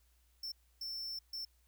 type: tone bursts at uneven times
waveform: square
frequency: 5380 Hz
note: E8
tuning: 34 cents sharp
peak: -40 dBFS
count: 3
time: 0.43-0.52 / 0.81-1.19 / 1.33-1.45 s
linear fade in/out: 5 ms
effects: added 60 Hz sine -68 dBFS peak until 1.67 s + white hiss -75 dBFS RMS until 1.67 s